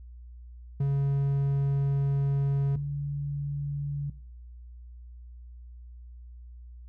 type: tone pair in turn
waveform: triangle / sine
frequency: 139.2 / 142.95 Hz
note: C#3 / D3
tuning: +8 / -46 cents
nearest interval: unison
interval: 46 cents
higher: second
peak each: -21 / -28 dBFS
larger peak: first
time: 0.8-2.76 / 2.76-4.1 s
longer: first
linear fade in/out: 5 ms
effects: noise-tail reverb RT60 0.6 s tail -20 dB re dry + added 60 Hz sine -43 dBFS peak until 6.88 s